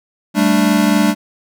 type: chord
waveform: square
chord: G suspended second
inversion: none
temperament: equal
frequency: 196 / 220 / 293.7 Hz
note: G3 / A3 / D4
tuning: 0 / 0 / 0 cents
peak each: -16 dBFS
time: 0.34-1.15 s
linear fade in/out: 50 ms
effects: none

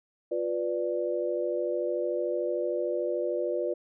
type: chord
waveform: sine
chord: B diminished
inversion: second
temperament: equal with one note detuned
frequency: 353.5 / 493.9 / 587.3 Hz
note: F4 / B4 / D5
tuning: +21 / 0 / 0 cents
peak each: -31 dBFS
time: 0.31-3.74 s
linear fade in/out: 10 ms
effects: none

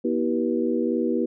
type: harmonic tone with a mistuned harmonic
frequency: 80.7 Hz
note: E2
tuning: 36 cents flat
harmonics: 3 / 4 / 5 / 6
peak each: -25 / -26 / -27 / -28 dBFS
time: 0.04-1.26 s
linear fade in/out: 10 ms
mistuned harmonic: 5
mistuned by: -75 cents
effects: none

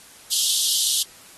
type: high-pass noise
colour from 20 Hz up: pink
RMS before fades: -21 dBFS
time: 0.31-1.03 s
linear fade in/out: 10 ms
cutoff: 3000 Hz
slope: 96 dB/octave
effects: white hiss -47 dBFS RMS until 1.37 s + AAC 32 kbps

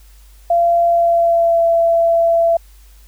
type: tone with pitch glide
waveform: sine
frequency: 685 to 671.3 Hz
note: F5 to E5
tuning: -34 to +31 cents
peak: -10 dBFS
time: 0.5-2.57 s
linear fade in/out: 5 ms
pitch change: -35 cents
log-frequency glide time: 0.88-1.64 s
effects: added 50 Hz sine -41 dBFS peak until 3.07 s + white hiss -52 dBFS RMS until 3.07 s

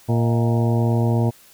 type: harmonic tone with a mistuned harmonic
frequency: 116.54 Hz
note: A#2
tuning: in tune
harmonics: 1 / 2 / 3 / 4 / 5 / 6 / 7 / 8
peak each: -17 / -23 / -27 / -29 / -31 / -33 / -34 / -35 dBFS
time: 0.08-1.31 s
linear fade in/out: 20 ms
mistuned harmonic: 5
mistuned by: +82 cents
effects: white hiss -50 dBFS RMS until 1.53 s

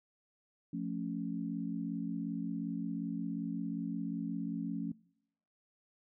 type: chord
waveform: sine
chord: F augmented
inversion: none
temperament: equal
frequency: 174.61 / 220 / 277.2 Hz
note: F3 / A3 / C#4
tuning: 0 / 0 / 0 cents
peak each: -39 / -40 / -39 dBFS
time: 0.73-4.92 s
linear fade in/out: 5 ms
effects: noise-tail reverb RT60 0.8 s tail -25 dB re dry

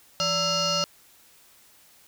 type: tone with frequency modulation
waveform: sine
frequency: 2823 Hz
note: F7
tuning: 18 cents sharp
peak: -21 dBFS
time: 0.2-0.84 s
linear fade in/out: 0 ms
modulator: 748 Hz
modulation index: 3.7
effects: tanh soft clip ceiling -17 dBFS + white hiss -56 dBFS RMS until 2.07 s

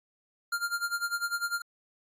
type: tone with tremolo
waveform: square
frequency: 1396.9 Hz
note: F6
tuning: in tune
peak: -27 dBFS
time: 0.52-1.62 s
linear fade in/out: 5 ms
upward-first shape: sine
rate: 10 Hz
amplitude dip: 85%
effects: AAC 64 kbps

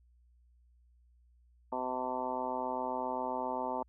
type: harmonic tone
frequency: 127.5 Hz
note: C3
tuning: 44 cents flat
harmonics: 2 / 3 / 4 / 5 / 6 / 7 / 8 / 9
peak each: -42 / -44 / -42 / -40 / -45 / -36 / -44 / -47 dBFS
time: 1.72-3.83 s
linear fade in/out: 5 ms
effects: added 60 Hz sine -62 dBFS peak until 3.88 s

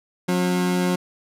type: tone pair together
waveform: 30% pulse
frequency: 180 / 269.1 Hz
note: F#3 / C4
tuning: -47 / +49 cents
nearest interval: perfect fifth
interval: 696 cents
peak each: -17 / -25 dBFS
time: 0.28-0.96 s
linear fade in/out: 10 ms
effects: resampled to 32000 Hz

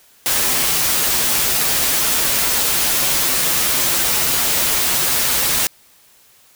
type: noise with comb filter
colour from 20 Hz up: white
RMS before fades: -17 dBFS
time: 0.26-5.67 s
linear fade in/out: 0 ms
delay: 10 ms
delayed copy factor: -0.55
effects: white hiss -51 dBFS RMS until 6.55 s

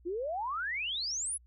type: exponential sweep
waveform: sine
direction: up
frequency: 329 to 11020 Hz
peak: -32 dBFS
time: 0.05-1.38 s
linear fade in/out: 20 ms
effects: added 60 Hz sine -57 dBFS peak until 1.46 s

